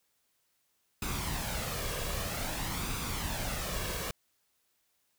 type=noise with flanger; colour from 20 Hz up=pink; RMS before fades=-35 dBFS; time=1.02-4.11 s; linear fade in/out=2 ms; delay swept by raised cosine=0.81 to 1.81 ms; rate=0.52 Hz; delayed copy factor=+0.5; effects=white hiss -75 dBFS RMS until 5.18 s